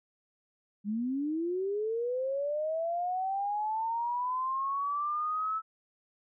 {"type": "linear sweep", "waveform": "sine", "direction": "up", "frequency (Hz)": [198.3, 1314], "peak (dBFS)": -29, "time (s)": [0.84, 5.62], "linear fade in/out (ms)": 50, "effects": []}